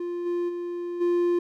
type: tone with level steps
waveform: triangle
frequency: 349.2 Hz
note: F4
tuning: in tune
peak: -26 / -22 / -27 / -18 dBFS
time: 0-1.39 s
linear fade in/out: 5 ms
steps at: 0.25 / 0.48 / 1 s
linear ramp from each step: 20 ms
effects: none